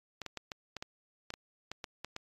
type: clicks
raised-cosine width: 0.2 ms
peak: -22 dBFS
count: 12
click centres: 0.217 / 0.263 / 0.373 / 0.518 / 0.767 / 0.825 / 1.304 / 1.339 / 1.716 / 1.842 / 2.046 / 2.164 s
effects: AAC 32 kbps